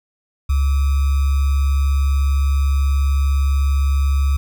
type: tone with sample-and-hold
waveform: sine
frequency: 69.3 Hz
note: C#2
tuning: in tune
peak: -13 dBFS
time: 0.49-4.37 s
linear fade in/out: 10 ms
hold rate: 1225 Hz
effects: none